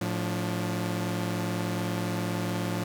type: tone cluster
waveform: sawtooth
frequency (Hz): 109.9 / 176.9 / 289.6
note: A2 / F3 / D4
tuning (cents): -2 / +23 / -24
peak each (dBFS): -28 / -27 / -32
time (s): 0.01-2.84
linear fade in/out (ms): 5
effects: none